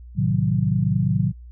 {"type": "chord", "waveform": "sine", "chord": "A diminished seventh", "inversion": "none", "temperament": "equal", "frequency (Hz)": [110, 130.81, 155.56, 185], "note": ["A2", "C3", "Eb3", "Gb3"], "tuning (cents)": [0, 0, 0, 0], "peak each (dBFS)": -23, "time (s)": [0.15, 1.33], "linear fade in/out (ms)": 50, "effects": ["added 60 Hz sine -38 dBFS peak until 1.51 s"]}